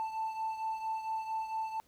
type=beating tone pair; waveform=triangle; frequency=883 / 887.4 Hz; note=A5 / A5; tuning=+6 / +14 cents; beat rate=4.4 Hz; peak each=-32 / -38 dBFS; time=0-1.8 s; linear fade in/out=0 ms; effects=tanh soft clip ceiling -27 dBFS + pink hiss -68 dBFS RMS until 1.87 s